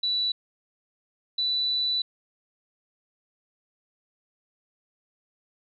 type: tone pair in turn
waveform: sine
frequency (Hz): 3951 / 3971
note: B7 / B7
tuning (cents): 0 / +9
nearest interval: unison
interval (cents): 9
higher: second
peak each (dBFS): -23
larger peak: neither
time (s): 0.03-0.32 / 1.38-2.02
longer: second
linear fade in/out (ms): 5
effects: none